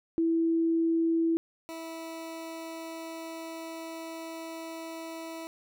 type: tone pair in turn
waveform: sine / 20% pulse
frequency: 329.6 / 326.8 Hz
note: E4 / E4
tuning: 0 / -15 cents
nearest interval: unison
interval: 15 cents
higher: first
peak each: -23 / -33 dBFS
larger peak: first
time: 0.18-1.37 / 1.69-5.47 s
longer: second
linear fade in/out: 0 ms
effects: none